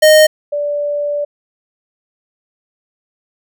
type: tone pair in turn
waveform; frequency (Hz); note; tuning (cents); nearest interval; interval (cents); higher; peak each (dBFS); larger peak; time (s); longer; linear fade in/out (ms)
square / sine; 618 / 583.3; D#5 / D5; -12 / -12; minor second; 100; first; -5 / -15; first; 0.02-0.27 / 0.52-1.25; second; 10
effects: none